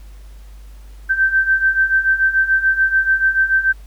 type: beating tone pair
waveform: sine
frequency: 1552 / 1558.9 Hz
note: G6 / G6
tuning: -18 / -10 cents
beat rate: 6.9 Hz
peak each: -18 / -14 dBFS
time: 1.09-3.73 s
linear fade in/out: 20 ms
effects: added 50 Hz sine -35 dBFS peak until 3.86 s + pink hiss -52 dBFS RMS until 3.86 s